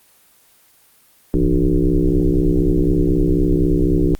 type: tone with frequency modulation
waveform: sine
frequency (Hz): 164.81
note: E3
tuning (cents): 0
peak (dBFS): -12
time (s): 1.34-4.15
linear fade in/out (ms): 0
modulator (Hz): 64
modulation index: 3.5
effects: white hiss -53 dBFS RMS until 4.19 s + Opus 24 kbps